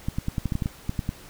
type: clicks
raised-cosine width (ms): 5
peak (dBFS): -13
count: 12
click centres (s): 0.085 / 0.185 / 0.284 / 0.382 / 0.457 / 0.522 / 0.554 / 0.622 / 0.659 / 0.894 / 0.992 / 1.091
effects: pink hiss -47 dBFS RMS until 1.29 s